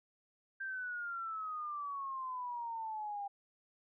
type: exponential sweep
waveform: sine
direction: down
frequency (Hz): 1585 to 796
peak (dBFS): -38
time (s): 0.6-3.28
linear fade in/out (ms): 10
effects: none